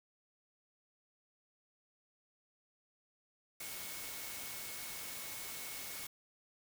sine tone in noise, 2200 Hz, C#7, 14 cents flat, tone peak -54 dBFS, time 3.6-6.07 s, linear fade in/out 5 ms, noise white, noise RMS -45 dBFS, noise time 3.6-6.07 s, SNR -12 dB, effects none

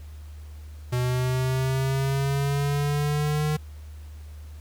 square linear sweep, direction up, 123.47 to 152.6 Hz, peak -23 dBFS, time 0.92-3.57 s, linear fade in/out 10 ms, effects added 75 Hz sine -38 dBFS peak until 4.6 s + pink hiss -56 dBFS RMS until 4.6 s

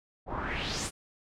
pink noise with low-pass filter sweep, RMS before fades -34 dBFS, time 0.26-0.91 s, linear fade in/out 50 ms, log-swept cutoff 710 to 10000 Hz, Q 3, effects none

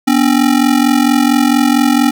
square ring-modulated tone, 266.8 Hz, C4, 34 cents sharp, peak -6 dBFS, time 0.07-2.11 s, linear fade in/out 10 ms, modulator 22.2 Hz, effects none

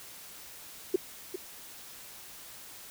sine tone with echo, 370 Hz, F#4, in tune, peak -20 dBFS, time 0.94-0.96 s, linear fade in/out 5 ms, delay 400 ms, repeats 1, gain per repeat -11 dB, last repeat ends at 1.36 s, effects white hiss -48 dBFS RMS until 2.9 s

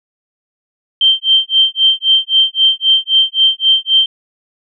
sine tone with tremolo, 3136 Hz, G7, in tune, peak -5 dBFS, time 1.01-4.06 s, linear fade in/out 2 ms, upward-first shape sine, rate 3.8 Hz, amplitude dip 100%, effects none

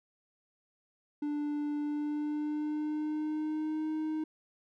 triangle tone with pitch glide, 294.4 to 311.5 Hz, D4 to D#4, +4 to +2 cents, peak -29 dBFS, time 1.22-4.24 s, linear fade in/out 5 ms, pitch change +98 cents, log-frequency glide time 1.79-3.89 s, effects none

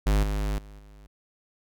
square tone with level steps, 51 Hz, G#1, 31 cents flat, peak -20 / -26 / -44 / -48 dBFS, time 0.06-1.07 s, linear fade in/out 10 ms, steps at 0.23 / 0.58 / 0.79 s, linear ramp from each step 2 ms, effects none

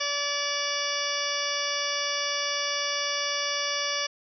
harmonic tone, 576 Hz, D5, 34 cents flat, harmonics 1 / 2 / 3 / 4 / 5 / 6 / 8 / 9 / 10, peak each -35 / -35 / -35 / -35 / -35 / -35 / -35 / -35 / -35 dBFS, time 0-4.07 s, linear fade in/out 10 ms, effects none

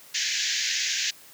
white band-pass noise, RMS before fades -27 dBFS, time 0.14-1.11 s, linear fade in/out 10 ms, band 1600 to 6900 Hz, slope 96 dB/octave, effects white hiss -50 dBFS RMS until 1.33 s + high-pass 100 Hz 12 dB/octave

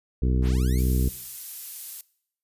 harmonic tone, 63.2 Hz, B1, 41 cents sharp, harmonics 1 / 2 / 3 / 4 / 5 / 6 / 7, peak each -21 / -27 / -31 / -33 / -35 / -37 / -38 dBFS, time 0.22-1.09 s, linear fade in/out 5 ms
5% pulse linear sweep, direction up, 34.02 to 2499 Hz, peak -28 dBFS, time 0.41-0.83 s, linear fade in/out 50 ms
violet noise, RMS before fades -34 dBFS, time 0.78-2.01 s, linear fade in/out 2 ms
effects noise-tail reverb RT60 0.7 s tail -22 dB re dry + resampled to 32000 Hz

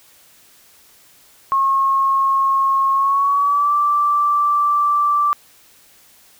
sine tone with pitch glide, 1085 to 1169.6 Hz, C#6 to D6, -37 to -7 cents, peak -13 dBFS, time 1.52-5.33 s, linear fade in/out 0 ms, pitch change +130 cents, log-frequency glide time 2.93-3.74 s, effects white hiss -50 dBFS RMS until 6.39 s

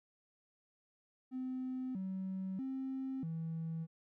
triangle tone with pitch steps, 257.2 / 189.5 / 264.9 / 162.9 Hz, C4 / F#3 / C4 / E3, -30 / +42 / +22 / -20 cents, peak -34 dBFS, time 1.31-3.87 s, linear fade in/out 50 ms, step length 640 ms, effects tanh soft clip ceiling -34 dBFS

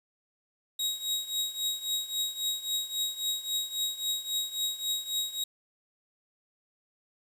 sawtooth tone with tremolo, 3800 Hz, A#7, 33 cents sharp, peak -23 dBFS, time 0.79-5.44 s, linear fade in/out 5 ms, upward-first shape triangle, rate 3.7 Hz, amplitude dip 85%, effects resampled to 32000 Hz + 9-bit

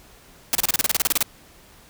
white noise bursts, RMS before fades -19 dBFS, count 14, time 0.53-1.227 s, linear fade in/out 0 ms, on 21 ms, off 31 ms, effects pink hiss -50 dBFS RMS until 1.89 s

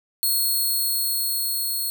5% pulse tone with level ramp, 4308 Hz, C8, 50 cents sharp, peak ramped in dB -12 to -17 dBFS, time 0.23-1.9 s, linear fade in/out 0 ms, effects none

